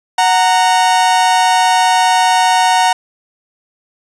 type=tone pair together; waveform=40% pulse; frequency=740 / 924.9 Hz; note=F#5 / A#5; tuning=0 / -14 cents; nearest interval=major third; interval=386 cents; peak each=-11 dBFS; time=0.18-2.93 s; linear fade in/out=5 ms; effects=resampled to 22050 Hz + 7-bit

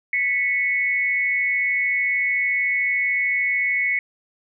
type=tone pair together; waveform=sine; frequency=1975.5 / 2209 Hz; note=B6 / C#7; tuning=0 / -7 cents; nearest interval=major second; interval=193 cents; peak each=-23 / -20 dBFS; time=0.13-3.99 s; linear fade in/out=2 ms; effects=none

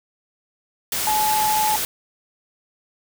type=tone in noise; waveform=sine; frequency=857 Hz; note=A5; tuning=46 cents flat; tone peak=-18 dBFS; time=1.07-1.76 s; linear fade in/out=2 ms; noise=white; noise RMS=-24 dBFS; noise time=0.92-1.85 s; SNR=+3 dB; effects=none

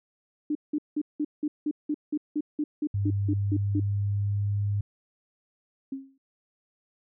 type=tone bursts; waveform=sine; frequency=299 Hz; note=D4; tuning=31 cents sharp; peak=-24 dBFS; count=15; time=0.5-3.8 s; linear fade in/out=5 ms; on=52 ms; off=180 ms
type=tone with pitch glide; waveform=sine; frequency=100 to 101.87 Hz; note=G2 to G#2; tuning=+35 to -33 cents; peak=-24 dBFS; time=2.94-4.81 s; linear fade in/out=5 ms; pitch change=+32 cents; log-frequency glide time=3.16-4.61 s
type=tone with exponential decay; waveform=sine; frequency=270 Hz; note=C#4; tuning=45 cents flat; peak=-28 dBFS; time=5.92-6.18 s; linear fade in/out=5 ms; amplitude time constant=56 ms
effects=none

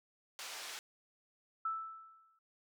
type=band-pass noise; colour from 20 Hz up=white; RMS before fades=-46 dBFS; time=0.39-0.79 s; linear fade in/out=0 ms; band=600 to 5900 Hz; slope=12 dB/octave
type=tone with exponential decay; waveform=sine; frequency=1318.5 Hz; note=E6; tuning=in tune; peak=-32 dBFS; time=1.65-2.39 s; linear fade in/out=5 ms; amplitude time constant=160 ms
effects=none

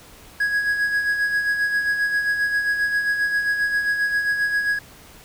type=tone with tremolo; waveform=triangle; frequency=1661.2 Hz; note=G#6; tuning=in tune; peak=-15 dBFS; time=0.4-4.79 s; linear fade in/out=5 ms; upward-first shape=sine; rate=7.5 Hz; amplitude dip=50%; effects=pink hiss -46 dBFS RMS until 5.24 s

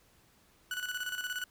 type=tone with tremolo; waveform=30% pulse; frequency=1480 Hz; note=F#6; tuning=in tune; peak=-30 dBFS; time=0.71-1.44 s; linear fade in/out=2 ms; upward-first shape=square; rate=17 Hz; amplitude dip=60%; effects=pink hiss -65 dBFS RMS until 1.5 s

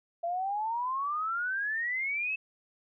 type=exponential sweep; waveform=sine; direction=up; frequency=670 to 2637 Hz; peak=-29 dBFS; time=0.23-2.36 s; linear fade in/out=10 ms; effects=none

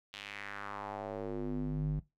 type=tone with band-pass filter sweep; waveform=square; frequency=50.6 Hz; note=G#1; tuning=44 cents flat; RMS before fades=-38 dBFS; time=0.13-2 s; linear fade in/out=10 ms; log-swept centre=3300 to 120 Hz; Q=2.4; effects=noise-tail reverb RT60 0.2 s tail -18 dB re dry

